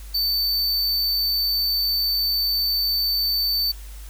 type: tone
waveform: square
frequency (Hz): 4547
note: C#8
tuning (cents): +43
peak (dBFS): -20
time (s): 0.14-3.72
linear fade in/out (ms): 10
effects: added 50 Hz sine -35 dBFS peak until 4.09 s + white hiss -47 dBFS RMS until 4.09 s